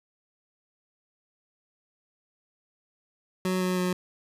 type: tone with pitch steps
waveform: 25% pulse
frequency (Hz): 185 / 183.19 / 181.4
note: F#3 / F#3 / F#3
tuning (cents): 0 / -17 / -34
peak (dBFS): -21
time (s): 3.45-3.93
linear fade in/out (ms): 2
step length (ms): 160
effects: resampled to 32000 Hz + 10-bit